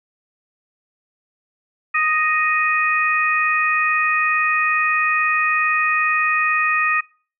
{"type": "harmonic tone", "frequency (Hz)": 622.3, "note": "D#5", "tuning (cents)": 0, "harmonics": [2, 3, 4], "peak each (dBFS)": [-20, -20, -20], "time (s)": [1.94, 7.01], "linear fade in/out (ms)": 10, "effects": ["noise-tail reverb RT60 0.4 s tail -23 dB re dry"]}